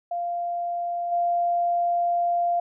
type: tone with level steps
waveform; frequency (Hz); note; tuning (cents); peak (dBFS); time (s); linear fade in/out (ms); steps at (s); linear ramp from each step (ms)
sine; 695; F5; -9; -25 / -20; 0.11-2.6; 5; 1.11; 20
effects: none